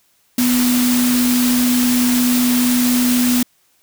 sine tone in noise, 246.9 Hz, B3, in tune, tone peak -13 dBFS, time 0.38-3.43 s, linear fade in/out 5 ms, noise white, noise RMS -21 dBFS, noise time 0.38-3.43 s, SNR +5 dB, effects white hiss -59 dBFS RMS until 3.82 s

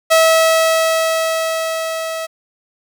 sawtooth tone with level ramp, 648 Hz, E5, 30 cents flat, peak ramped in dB -4 to -18 dBFS, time 0.1-2.27 s, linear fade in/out 20 ms, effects none

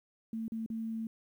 sine tone with dropouts, 224.3 Hz, A3, 34 cents sharp, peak -34 dBFS, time 0.33-1.07 s, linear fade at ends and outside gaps 2 ms, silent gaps 0.481-0.52 / 0.662-0.701 s, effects 11-bit

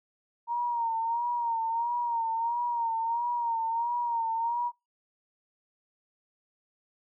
sine tone with vibrato, 932.3 Hz, A#5, in tune, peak -26 dBFS, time 0.47-4.72 s, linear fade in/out 50 ms, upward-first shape sine, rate 1.5 Hz, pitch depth 57 cents each way, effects noise-tail reverb RT60 0.2 s tail -20 dB re dry

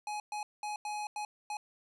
square tone bursts at uneven times, 839 Hz, G#5, 17 cents sharp, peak -36 dBFS, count 6, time 0.07-0.2 / 0.32-0.43 / 0.63-0.76 / 0.85-1.07 / 1.16-1.25 / 1.5-1.57 s, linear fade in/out 2 ms, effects resampled to 24000 Hz

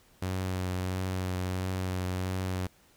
sawtooth tone with vibrato, 92.5 Hz, F#2, in tune, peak -26 dBFS, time 0.22-2.67 s, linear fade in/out 5 ms, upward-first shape triangle, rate 1.5 Hz, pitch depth 22 cents each way, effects pink hiss -62 dBFS RMS until 2.96 s

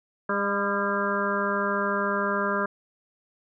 harmonic tone with a mistuned harmonic, 201.5 Hz, G3, 48 cents sharp, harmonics 1 / 2 / 3 / 5 / 6 / 7 / 8, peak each -31 / -31 / -31 / -31 / -31 / -31 / -31 dBFS, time 0.29-2.66 s, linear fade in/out 5 ms, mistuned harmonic 7, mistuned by -37 cents, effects none

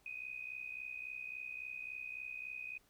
sine tone with amplitude modulation, 2500 Hz, D#7, 8 cents sharp, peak -39 dBFS, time 0.06-2.78 s, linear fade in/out 2 ms, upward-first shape sine, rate 63.6 Hz, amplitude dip 80%, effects pink hiss -71 dBFS RMS until 2.89 s

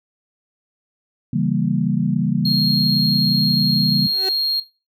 sine chord, C# diminished seventh, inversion none, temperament equal, 138.59 / 164.81 / 196 / 233.1 Hz, C#3 / E3 / G3 / Bb3, 0 / 0 / 0 / 0 cents, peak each -22 dBFS, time 1.33-4.07 s, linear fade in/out 5 ms
triangle tone, 4249 Hz, C8, 26 cents sharp, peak -17 dBFS, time 2.45-4.6 s, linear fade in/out 5 ms
35% pulse tone with exponential growth, 379.2 Hz, F#4, 43 cents sharp, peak -20 dBFS, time 4.06-4.29 s, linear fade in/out 5 ms, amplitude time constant 49 ms
effects noise-tail reverb RT60 0.3 s tail -18 dB re dry

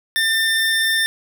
25% pulse tone, 1796 Hz, A6, 35 cents sharp, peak -12 dBFS, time 0.16-1.06 s, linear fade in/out 0 ms, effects none

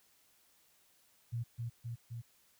sine tone with echo, 117.6 Hz, A#2, 16 cents sharp, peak -34 dBFS, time 1.32-1.44 s, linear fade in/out 20 ms, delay 260 ms, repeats 3, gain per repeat -2 dB, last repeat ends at 2.22 s, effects white hiss -69 dBFS RMS until 2.59 s

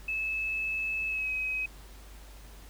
sine tone with pitch glide, 2604 to 2536 Hz, E7 to D#7, -22 to +32 cents, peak -29 dBFS, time 0.08-1.66 s, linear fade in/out 5 ms, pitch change -46 cents, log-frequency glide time 1.06-1.31 s, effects added 50 Hz sine -47 dBFS peak until 2.69 s + pink hiss -54 dBFS RMS until 2.69 s

